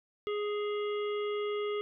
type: harmonic tone with a mistuned harmonic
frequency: 415.9 Hz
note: G#4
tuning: 2 cents sharp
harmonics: 1 / 3 / 5 / 7 / 8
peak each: -31 / -41 / -45 / -48 / -49 dBFS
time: 0.27-1.81 s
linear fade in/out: 0 ms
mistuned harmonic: 7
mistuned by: -41 cents
effects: none